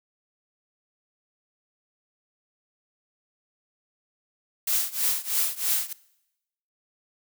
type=noise with tremolo; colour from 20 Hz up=blue; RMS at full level=-22 dBFS; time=4.67-5.93 s; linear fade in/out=5 ms; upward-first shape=triangle; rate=3.1 Hz; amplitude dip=95%; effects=noise-tail reverb RT60 0.9 s tail -22 dB re dry